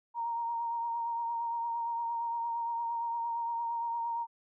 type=tone with vibrato; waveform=sine; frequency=932.3 Hz; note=A#5; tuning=in tune; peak=-31 dBFS; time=0.14-4.27 s; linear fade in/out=50 ms; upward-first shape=triangle; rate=8.7 Hz; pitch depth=27 cents each way; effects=none